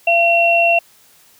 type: tone pair together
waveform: sine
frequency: 682 / 2728 Hz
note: F5 / F7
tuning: -41 / -41 cents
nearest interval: 2 octaves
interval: 2400 cents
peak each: -13 dBFS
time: 0.07-0.79 s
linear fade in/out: 5 ms
effects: white hiss -50 dBFS RMS until 1.39 s + high-pass 60 Hz 12 dB/octave